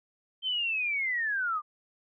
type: linear sweep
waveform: sine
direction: down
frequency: 3136 to 1174.7 Hz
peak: -27 dBFS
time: 0.42-1.62 s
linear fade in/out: 50 ms
effects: none